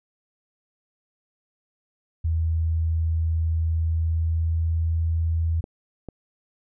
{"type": "tone with pitch glide", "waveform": "sine", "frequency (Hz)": [81.3, 82.05], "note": ["E2", "E2"], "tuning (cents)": [-23, -8], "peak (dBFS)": -20, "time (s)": [2.24, 5.61], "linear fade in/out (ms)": 10, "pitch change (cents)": 15, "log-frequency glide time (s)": [3.71, 5.03]}
{"type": "clicks", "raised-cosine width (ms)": 2, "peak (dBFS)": -22, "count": 2, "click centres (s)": [5.641, 6.087]}
{"effects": []}